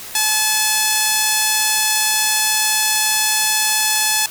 sawtooth tone with band-pass filter, 861 Hz, A5, 38 cents flat, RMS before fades -17 dBFS, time 0.15-4.26 s, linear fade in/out 2 ms, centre 9500 Hz, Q 0.65, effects white hiss -33 dBFS RMS until 4.3 s

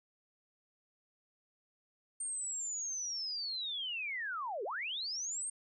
sine linear two-way sweep, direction down then up, 8770 to 370 to 8770 Hz, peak -36 dBFS, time 2.2-5.5 s, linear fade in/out 5 ms, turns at 4.64 s, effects none

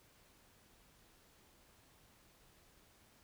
silence, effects pink hiss -67 dBFS RMS until 3.23 s

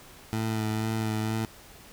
20% pulse tone with vibrato, 110 Hz, A2, in tune, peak -22 dBFS, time 0.33-1.45 s, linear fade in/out 0 ms, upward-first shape sine, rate 2.1 Hz, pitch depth 21 cents each way, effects pink hiss -50 dBFS RMS until 1.92 s

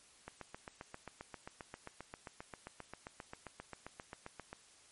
click train, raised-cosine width 0.5 ms, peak -30 dBFS, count 33, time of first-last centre 0.28-4.53 s, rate 7.53 Hz, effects white hiss -63 dBFS RMS until 4.91 s + MP3 48 kbps

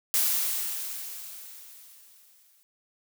blue noise with exponential decay, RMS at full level -23 dBFS, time 0.14-2.63 s, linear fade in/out 0 ms, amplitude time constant 540 ms, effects none

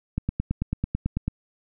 click train, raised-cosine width 5 ms, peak -12 dBFS, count 11, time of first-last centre 0.18-1.28 s, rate 9.09 Hz, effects none

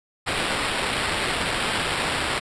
blue noise with sample-and-hold, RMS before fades -25 dBFS, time 0.26-2.4 s, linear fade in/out 20 ms, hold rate 6300 Hz, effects resampled to 22050 Hz

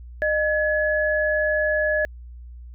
sine tone pair together, 612 / 1698.3 Hz, D#5 / G#6, -29 / +38 cents, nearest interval octave + tritone, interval 1767 cents, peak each -21 / -22 dBFS, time 0.22-2.05 s, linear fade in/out 0 ms, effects added 60 Hz sine -37 dBFS peak until 2.74 s

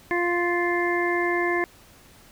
harmonic tone, 349.2 Hz, F4, in tune, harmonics 1 / 2 / 3 / 5 / 6, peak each -24 / -30 / -30 / -28 / -29 dBFS, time 0.11-1.64 s, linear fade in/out 0 ms, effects pink hiss -52 dBFS RMS until 2.31 s

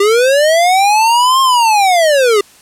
square linear two-way sweep, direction up then down, 392 to 1074 to 392 Hz, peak -8 dBFS, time 0-2.41 s, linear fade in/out 5 ms, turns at 1.41 s, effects white hiss -43 dBFS RMS until 2.61 s + low-pass 11000 Hz 12 dB/octave

